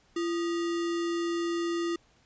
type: tone with sample-and-hold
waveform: sine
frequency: 340 Hz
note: F4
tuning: 46 cents flat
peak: -27 dBFS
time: 0.16-1.96 s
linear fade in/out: 5 ms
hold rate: 1575 Hz
effects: pink hiss -64 dBFS RMS until 2.25 s + resampled to 16000 Hz